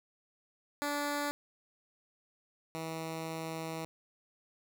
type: tone pair in turn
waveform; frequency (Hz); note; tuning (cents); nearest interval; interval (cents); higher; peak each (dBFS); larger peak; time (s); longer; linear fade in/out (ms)
10% pulse; 290 / 161.73; D4 / E3; -22 / -33; minor seventh; 1011; first; -24 / -29; first; 0.82-1.31 / 2.75-3.85; second; 0
effects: none